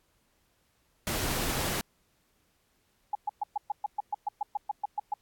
pink noise, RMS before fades -31 dBFS, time 1.07-1.81 s, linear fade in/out 0 ms
sine tone bursts, 830.6 Hz, G#5, in tune, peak -26 dBFS, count 15, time 3.13-5.14 s, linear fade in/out 5 ms, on 22 ms, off 120 ms
effects pink hiss -71 dBFS RMS until 5.21 s + AAC 64 kbps

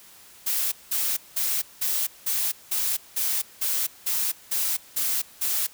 blue noise bursts, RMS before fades -25 dBFS, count 12, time 0.46-5.67 s, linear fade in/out 10 ms, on 260 ms, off 190 ms, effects white hiss -50 dBFS RMS until 5.73 s

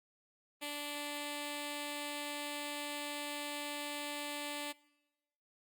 5% pulse tone with notch filter, 292.1 Hz, D4, 9 cents flat, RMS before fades -41 dBFS, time 0.61-4.73 s, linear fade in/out 20 ms, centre 1400 Hz, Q 1.7, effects noise-tail reverb RT60 1.0 s tail -23 dB re dry + Opus 32 kbps

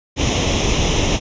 pink noise with comb filter, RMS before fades -17 dBFS, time 0.16-1.2 s, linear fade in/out 50 ms, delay 0.33 ms, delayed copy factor +0.7, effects resampled to 16000 Hz

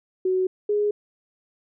sine tone pair in turn, 372.3 / 415.4 Hz, F#4 / G#4, +11 / 0 cents, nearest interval major second, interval 189 cents, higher second, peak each -19 dBFS, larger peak neither, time 0.25-0.47 / 0.69-0.91 s, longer neither, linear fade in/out 5 ms, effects none

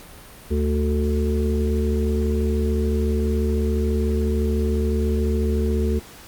harmonic tone, 74 Hz, D2, 14 cents sharp, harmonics 1 / 3 / 5 / 6, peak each -20 / -25 / -27 / -28 dBFS, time 0.5-6 s, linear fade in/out 20 ms, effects pink hiss -43 dBFS RMS until 6.27 s + Opus 48 kbps

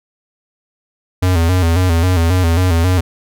square tone with vibrato, 87.31 Hz, F2, in tune, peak -11 dBFS, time 1.22-3.01 s, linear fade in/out 10 ms, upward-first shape square, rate 3.7 Hz, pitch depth 85 cents each way, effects none

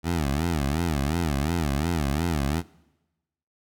15% pulse tone with vibrato, 76.9 Hz, D#2, 20 cents flat, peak -17 dBFS, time 0.03-2.63 s, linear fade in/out 50 ms, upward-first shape sine, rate 2.8 Hz, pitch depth 210 cents each way, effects noise-tail reverb RT60 1.0 s tail -22 dB re dry

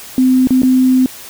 sine tone with dropouts, 257.3 Hz, C4, 29 cents flat, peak -7 dBFS, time 0.18-1.06 s, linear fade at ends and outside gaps 1 ms, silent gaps 0.472-0.506 / 0.619-0.632 s, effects white hiss -33 dBFS RMS until 1.29 s

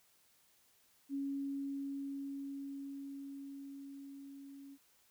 sine tone with level ramp, 277.2 Hz, C#4, in tune, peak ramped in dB -35 to -50 dBFS, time 1.09-4.78 s, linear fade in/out 50 ms, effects white hiss -70 dBFS RMS until 5.1 s

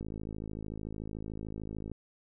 click train, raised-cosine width 3 ms, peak -27 dBFS, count 103, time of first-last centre 0.01-1.917 s, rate 53.5 Hz, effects none

